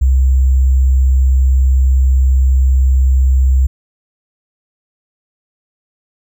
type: tone with sample-and-hold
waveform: sine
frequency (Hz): 65.41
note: C2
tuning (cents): 0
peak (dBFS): -7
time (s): 0.01-3.67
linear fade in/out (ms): 10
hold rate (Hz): 7350
effects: none